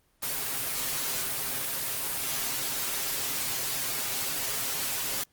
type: noise with comb filter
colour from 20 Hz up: white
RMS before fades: -31 dBFS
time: 0.22-5.24 s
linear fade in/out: 10 ms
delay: 7.4 ms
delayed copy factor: +0.7
effects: pink hiss -68 dBFS RMS until 5.32 s + Opus 24 kbps